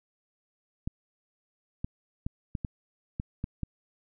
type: clicks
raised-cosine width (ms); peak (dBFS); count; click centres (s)
5; -19; 8; 0.875 / 1.845 / 2.265 / 2.552 / 2.648 / 3.199 / 3.441 / 3.633
effects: none